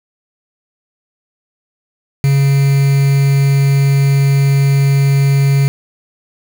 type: tone with quantisation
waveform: triangle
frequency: 138.59 Hz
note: C#3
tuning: in tune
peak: -6 dBFS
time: 2.24-5.68 s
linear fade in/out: 0 ms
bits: 4
effects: none